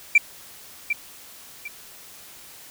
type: tone with echo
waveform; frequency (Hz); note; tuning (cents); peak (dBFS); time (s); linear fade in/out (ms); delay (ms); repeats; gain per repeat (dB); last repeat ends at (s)
sine; 2349; D7; 0; -8; 0.15-0.18; 5; 750; 2; -11; 1.68
effects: tanh soft clip ceiling -8 dBFS + white hiss -45 dBFS RMS until 2.7 s